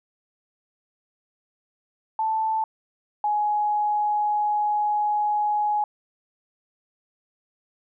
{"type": "tone pair in turn", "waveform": "sine", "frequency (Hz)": [880, 837.6], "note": ["A5", "G#5"], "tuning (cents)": [0, 15], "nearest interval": "minor second", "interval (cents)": 85, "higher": "first", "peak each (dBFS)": [-21, -20], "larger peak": "second", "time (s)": [[2.19, 2.64], [3.24, 5.84]], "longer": "second", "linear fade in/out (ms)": 2, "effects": []}